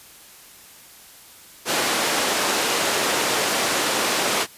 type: band-pass noise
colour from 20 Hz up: pink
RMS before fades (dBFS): -22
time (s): 1.65-4.47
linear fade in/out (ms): 50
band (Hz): 360 to 10000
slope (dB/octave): 12
effects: white hiss -46 dBFS RMS until 4.57 s + resampled to 32000 Hz